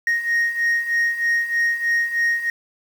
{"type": "beating tone pair", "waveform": "sine", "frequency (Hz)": [1864.7, 1867.9], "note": ["A#6", "A#6"], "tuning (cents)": [0, 3], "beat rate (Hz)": 3.2, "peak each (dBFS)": [-21, -17], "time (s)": [0.07, 2.5], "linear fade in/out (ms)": 2, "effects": ["tanh soft clip ceiling -15 dBFS", "7-bit"]}